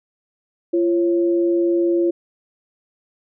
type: tone pair together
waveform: sine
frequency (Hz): 343.1 / 547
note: F4 / C#5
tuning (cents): -31 / -23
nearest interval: minor sixth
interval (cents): 808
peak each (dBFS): -15 / -25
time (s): 0.73-2.11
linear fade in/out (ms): 10
effects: none